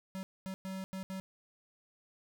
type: tone bursts at uneven times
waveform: square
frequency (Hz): 190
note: F#3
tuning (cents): +46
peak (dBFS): -39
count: 5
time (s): 0.15-0.23 / 0.46-0.54 / 0.65-0.84 / 0.93-1.03 / 1.1-1.2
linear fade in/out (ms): 0
effects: 11-bit